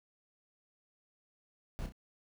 brown noise with echo, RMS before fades -39 dBFS, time 1.79-1.86 s, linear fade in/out 0 ms, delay 31 ms, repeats 2, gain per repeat -7 dB, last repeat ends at 1.922 s, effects none

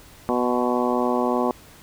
harmonic tone with a mistuned harmonic, 123.2 Hz, B2, 4 cents flat, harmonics 2 / 3 / 4 / 5 / 6 / 7 / 8 / 9, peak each -24 / -26 / -27 / -28 / -29 / -29 / -30 / -31 dBFS, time 0.29-1.51 s, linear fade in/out 0 ms, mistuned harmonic 8, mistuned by +37 cents, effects pink hiss -48 dBFS RMS until 1.82 s

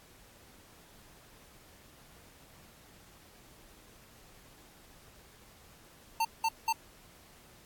square tone bursts, 900 Hz, A5, 39 cents sharp, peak -27 dBFS, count 3, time 6.2-6.727 s, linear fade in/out 5 ms, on 49 ms, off 190 ms, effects pink hiss -58 dBFS RMS until 7.65 s + AAC 64 kbps

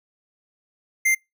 square tone, 2093 Hz, C7, in tune, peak -17 dBFS, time 1.05-1.15 s, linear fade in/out 10 ms, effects noise-tail reverb RT60 0.2 s tail -26 dB re dry

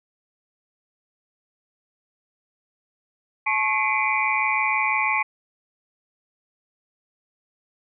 sine tone cluster, 863 / 1091 / 2049 / 2275 / 2401 Hz, A5 / C#6 / C7 / C#7 / D7, -34 / -28 / -37 / +44 / +38 cents, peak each -26 dBFS, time 3.46-5.23 s, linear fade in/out 10 ms, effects none

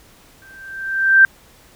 sine tone with exponential growth, 1568 Hz, G6, in tune, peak -4 dBFS, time 0.42-1.25 s, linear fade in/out 1 ms, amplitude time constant 180 ms, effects pink hiss -49 dBFS RMS until 1.75 s

